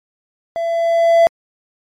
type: tone with level ramp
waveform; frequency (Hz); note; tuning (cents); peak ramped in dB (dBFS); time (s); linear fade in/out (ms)
triangle; 671; E5; +31; -16 to -4; 0.56-1.27; 0
effects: MP3 64 kbps